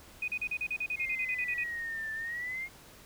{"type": "tone bursts", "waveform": "sine", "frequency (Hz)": 2489, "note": "D#7", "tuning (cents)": 0, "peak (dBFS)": -30, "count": 15, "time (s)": [0.22, 1.638], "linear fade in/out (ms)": 5, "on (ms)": 60, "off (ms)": 37}
{"type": "exponential two-way sweep", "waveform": "sine", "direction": "down then up", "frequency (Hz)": [2149, 1760, 2149], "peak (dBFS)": -34, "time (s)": [0.96, 2.69], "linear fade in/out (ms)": 50, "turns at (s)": 2.12}
{"effects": ["pink hiss -54 dBFS RMS until 3.05 s"]}